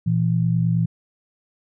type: tone pair together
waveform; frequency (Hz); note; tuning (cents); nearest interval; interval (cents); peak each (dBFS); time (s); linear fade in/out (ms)
sine; 118 / 167.31; A#2 / E3; +22 / +26; tritone; 604; -20 / -19; 0.06-0.86; 10
effects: none